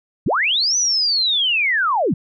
sine linear two-way sweep, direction up then down, 68.2 to 6060 to 121.6 Hz, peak -15 dBFS, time 0.26-2.14 s, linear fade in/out 5 ms, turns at 0.77 s, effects none

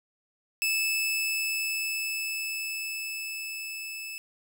sawtooth tone with level ramp, 2619 Hz, E7, 12 cents flat, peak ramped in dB -21 to -33 dBFS, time 0.62-4.18 s, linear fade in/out 0 ms, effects none

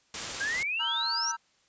white noise, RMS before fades -34 dBFS, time 0.14-0.63 s, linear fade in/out 2 ms
sine exponential sweep, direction up, 1568 to 6080 Hz, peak -28 dBFS, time 0.4-1.32 s, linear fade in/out 10 ms
triangle chord, E diminished, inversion second, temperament equal, 932.3 / 1318.5 / 1568 Hz, Bb5 / E6 / G6, 0 / 0 / 0 cents, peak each -33 / -34 / -37 dBFS, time 0.79-1.37 s, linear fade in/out 20 ms
effects white hiss -67 dBFS RMS until 1.68 s + resampled to 16000 Hz

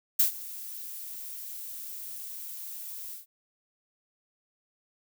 violet noise with ADSR envelope, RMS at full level -20 dBFS, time 0.19-3.26 s, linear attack 8 ms, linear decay 110 ms, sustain -20 dB, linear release 130 ms, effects none

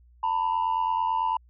sine tone pair together, 898.8 / 987.8 Hz, A5 / B5, +37 / 0 cents, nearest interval major second, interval 163 cents, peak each -24 dBFS, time 0.23-1.37 s, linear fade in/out 5 ms, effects tanh soft clip ceiling -19 dBFS + added 60 Hz sine -53 dBFS peak until 1.49 s

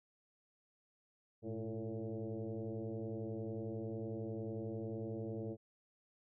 sine tone with frequency modulation, 116.54 Hz, A#2, in tune, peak -39 dBFS, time 1.42-5.57 s, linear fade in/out 50 ms, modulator 111 Hz, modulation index 3.9, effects none

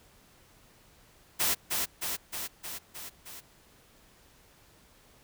white noise with echo, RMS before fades -27 dBFS, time 1.39-1.55 s, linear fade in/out 20 ms, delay 310 ms, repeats 6, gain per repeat -3 dB, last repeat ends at 3.41 s, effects pink hiss -60 dBFS RMS until 5.23 s

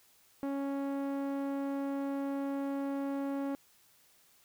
sawtooth tone with low-pass filter, 277.2 Hz, C#4, in tune, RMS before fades -35 dBFS, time 0.43-3.55 s, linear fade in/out 0 ms, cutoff 1100 Hz, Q 0.51, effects white hiss -65 dBFS RMS until 4.44 s

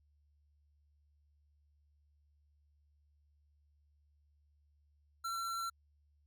square tone, 1354 Hz, E6, 46 cents sharp, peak -37 dBFS, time 5.24-5.7 s, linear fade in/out 10 ms, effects added 73 Hz sine -68 dBFS peak until 6.26 s + MP3 96 kbps

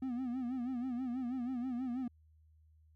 triangle tone with vibrato, 250.3 Hz, B3, 23 cents sharp, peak -33 dBFS, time 0.02-2.08 s, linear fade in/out 5 ms, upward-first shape sine, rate 6.2 Hz, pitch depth 100 cents each way, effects added 78 Hz sine -62 dBFS peak until 2.95 s

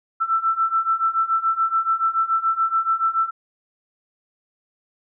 sine beating tone pair, 1328 / 1335 Hz, E6 / E6, +12 / +22 cents, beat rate 7 Hz, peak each -22 / -20 dBFS, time 0.2-3.31 s, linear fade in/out 20 ms, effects none

